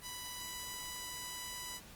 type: tone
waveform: 5% pulse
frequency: 989 Hz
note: B5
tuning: 2 cents sharp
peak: -30 dBFS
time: 0.01-1.81 s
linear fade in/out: 50 ms
effects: pink hiss -55 dBFS RMS until 1.95 s + Opus 24 kbps